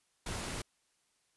pink noise, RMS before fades -39 dBFS, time 0.26-0.62 s, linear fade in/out 5 ms, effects white hiss -75 dBFS RMS until 1.36 s + resampled to 24000 Hz

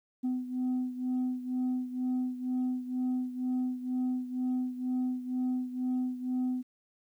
sine beating tone pair, 252.6 / 254.7 Hz, B3 / C4, +39 / -46 cents, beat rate 2.1 Hz, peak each -29 / -33 dBFS, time 0.23-6.63 s, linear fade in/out 20 ms, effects tanh soft clip ceiling -26 dBFS + 11-bit

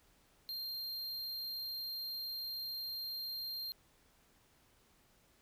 square tone, 4189 Hz, C8, 1 cent sharp, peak -40 dBFS, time 0.49-3.72 s, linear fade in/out 0 ms, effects pink hiss -69 dBFS RMS until 5.41 s

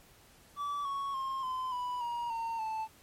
triangle tone with pitch steps, 1153 / 1109.2 / 1067.1 / 1026.6 / 987.6 / 950.1 / 914.1 / 879.4 Hz, D6 / C#6 / C6 / C6 / B5 / A#5 / A#5 / A5, -32 / +1 / +34 / -33 / 0 / +33 / -34 / -1 cents, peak -31 dBFS, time 0.56-2.88 s, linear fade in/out 50 ms, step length 290 ms, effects pink hiss -60 dBFS RMS until 3.02 s + MP3 64 kbps

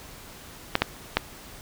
clicks, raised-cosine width 0.3 ms, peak -3 dBFS, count 3, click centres 0.754 / 0.82 / 1.17 s, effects pink hiss -45 dBFS RMS until 1.61 s

